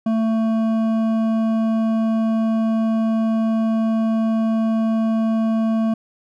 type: tone with hard clipping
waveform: sine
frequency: 223.1 Hz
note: A3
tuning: 24 cents sharp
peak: -18 dBFS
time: 0.06-5.94 s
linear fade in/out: 5 ms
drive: 9 dB
effects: none

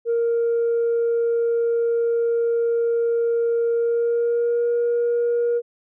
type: tone with pitch glide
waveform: sine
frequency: 466.2 to 474.6 Hz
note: A#4 to A#4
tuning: 0 to +31 cents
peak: -16 dBFS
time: 0.05-5.62 s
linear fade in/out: 50 ms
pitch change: +31 cents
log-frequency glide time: 3.74-4.69 s
effects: tanh soft clip ceiling -15 dBFS

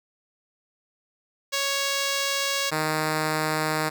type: tone pair in turn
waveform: 5% pulse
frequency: 554.4 / 155.57 Hz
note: C#5 / D#3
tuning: 0 / 0 cents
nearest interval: octave + minor seventh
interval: 2200 cents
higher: first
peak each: -12 dBFS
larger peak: neither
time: 1.52-2.71 / 2.71-3.9 s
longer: neither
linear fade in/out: 20 ms
effects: none

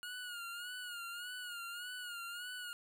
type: tone with vibrato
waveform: 25% pulse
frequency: 1435 Hz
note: F6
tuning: 47 cents sharp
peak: -39 dBFS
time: 0.03-2.73 s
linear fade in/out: 0 ms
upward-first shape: sine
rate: 1.7 Hz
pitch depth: 66 cents each way
effects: none

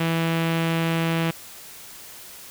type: tone with low-pass filter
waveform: sawtooth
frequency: 164.81 Hz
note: E3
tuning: in tune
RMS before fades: -23 dBFS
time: 0-1.31 s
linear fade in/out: 5 ms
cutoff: 2900 Hz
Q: 2
effects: white hiss -42 dBFS RMS until 2.5 s

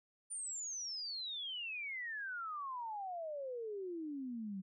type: exponential sweep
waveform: sine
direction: down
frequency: 9310 to 185 Hz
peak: -40 dBFS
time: 0.3-4.62 s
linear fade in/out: 20 ms
effects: none

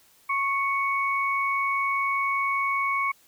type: tone pair together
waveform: sine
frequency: 1100 / 2225 Hz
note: C#6 / C#7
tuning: -14 / +6 cents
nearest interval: octave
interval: 1220 cents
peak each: -25 / -26 dBFS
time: 0.29-3.12 s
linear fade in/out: 10 ms
effects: white hiss -59 dBFS RMS until 3.27 s

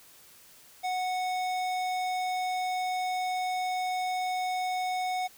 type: tone with hard clipping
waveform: sine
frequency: 737 Hz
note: F#5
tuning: 7 cents flat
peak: -30 dBFS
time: 0.83-5.28 s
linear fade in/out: 20 ms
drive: 16 dB
effects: white hiss -55 dBFS RMS until 5.37 s

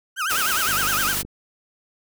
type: tone with vibrato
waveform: 35% pulse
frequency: 1400 Hz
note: F6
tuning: 4 cents sharp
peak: -20 dBFS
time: 0.16-1.16 s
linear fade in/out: 50 ms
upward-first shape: sine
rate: 9.8 Hz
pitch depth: 230 cents each way
type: noise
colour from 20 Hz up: white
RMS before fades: -25 dBFS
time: 0.29-1.23 s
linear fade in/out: 20 ms
type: click train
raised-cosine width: 3 ms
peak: -24 dBFS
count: 29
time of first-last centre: 0.69-1.25 s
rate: 50 Hz
effects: none

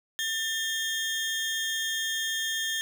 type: tone pair together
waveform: 30% pulse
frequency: 1792 / 3235 Hz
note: A6 / G#7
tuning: +31 / -46 cents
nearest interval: minor seventh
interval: 1023 cents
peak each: -28 dBFS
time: 0.19-2.81 s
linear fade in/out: 0 ms
effects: none

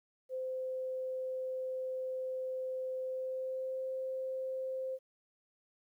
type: tone with pitch glide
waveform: sine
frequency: 517 to 522.7 Hz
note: C5 to C5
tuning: -21 to -2 cents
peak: -35 dBFS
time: 0.29-4.99 s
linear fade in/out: 50 ms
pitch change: +19 cents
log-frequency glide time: 3.02-3.85 s
effects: 12-bit

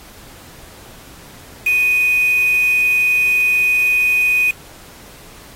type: tone with quantisation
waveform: sine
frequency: 2489 Hz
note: D#7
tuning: in tune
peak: -12 dBFS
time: 1.66-4.51 s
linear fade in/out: 5 ms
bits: 4
effects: pink hiss -41 dBFS RMS until 5.55 s + AAC 48 kbps

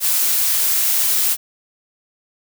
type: noise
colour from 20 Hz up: blue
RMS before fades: -17 dBFS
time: 0-1.37 s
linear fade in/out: 50 ms
effects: none

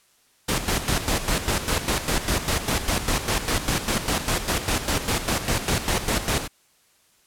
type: noise with tremolo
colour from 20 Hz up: pink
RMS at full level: -22 dBFS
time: 0.48-6.48 s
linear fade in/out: 10 ms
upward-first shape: square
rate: 5 Hz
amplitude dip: 65%
effects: white hiss -61 dBFS RMS until 7.26 s + low-pass 12000 Hz 12 dB/octave

